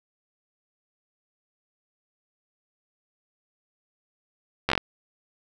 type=slowing click train; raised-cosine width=0.3 ms; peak=-6 dBFS; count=6; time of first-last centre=4.69-4.778 s; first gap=12 ms; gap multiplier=1.19; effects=none

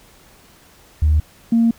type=tone pair in turn; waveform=sine; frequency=76.4 / 230.3 Hz; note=D#2 / A#3; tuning=-31 / -21 cents; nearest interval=octave + perfect fifth; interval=1910 cents; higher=second; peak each=-10 dBFS; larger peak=neither; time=1.02-1.2 / 1.52-1.71 s; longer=second; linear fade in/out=5 ms; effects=tanh soft clip ceiling -7 dBFS + pink hiss -49 dBFS RMS until 1.78 s

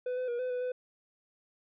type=tone with pitch steps; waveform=triangle; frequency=499.7 / 507 / 478.6 / 506 / 496.3 / 502 Hz; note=B4 / B4 / A#4 / B4 / B4 / B4; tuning=+20 / +45 / +46 / +42 / +8 / +28 cents; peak=-29 dBFS; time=0.06-0.72 s; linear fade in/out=5 ms; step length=110 ms; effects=resampled to 8000 Hz

